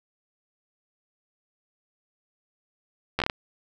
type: slowing click train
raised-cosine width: 0.3 ms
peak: -8 dBFS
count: 6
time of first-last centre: 3.19-3.299 s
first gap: 12 ms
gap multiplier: 1.3
effects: none